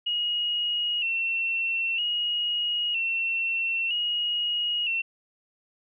sine tone with vibrato, 2794 Hz, F7, in tune, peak -24 dBFS, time 0.06-5.02 s, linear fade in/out 10 ms, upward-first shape square, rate 0.52 Hz, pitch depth 56 cents each way, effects none

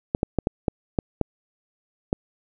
clicks, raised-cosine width 2 ms, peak -7 dBFS, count 8, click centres 0.149 / 0.231 / 0.387 / 0.471 / 0.682 / 0.988 / 1.213 / 2.129 s, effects none

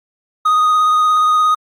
triangle tone with vibrato, 1244 Hz, D#6, 1 cent flat, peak -8 dBFS, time 0.45-1.55 s, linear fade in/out 10 ms, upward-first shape triangle, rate 17 Hz, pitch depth 19 cents each way, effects Opus 48 kbps

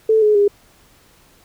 sine tone with pitch steps, 440 / 423.1 / 406.8 Hz, A4 / G#4 / G#4, 0 / +32 / -36 cents, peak -10 dBFS, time 0.09-0.48 s, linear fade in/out 5 ms, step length 130 ms, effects pink hiss -52 dBFS RMS until 1.44 s

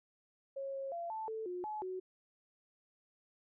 sine tone with pitch steps, 546 / 543 / 684 / 879 / 441.7 / 358.8 / 853 / 371.5 Hz, C#5 / C#5 / F5 / A5 / A4 / F4 / G#5 / F#4, -26 / -36 / -36 / -2 / +7 / +47 / +46 / +7 cents, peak -38 dBFS, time 0.56-2 s, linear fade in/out 10 ms, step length 180 ms, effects none

